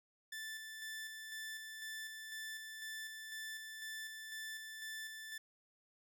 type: tone with tremolo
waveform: sawtooth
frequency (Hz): 1760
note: A6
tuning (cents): 0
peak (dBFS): -40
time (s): 0.32-5.38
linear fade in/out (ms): 5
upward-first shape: square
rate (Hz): 2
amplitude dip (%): 35
effects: none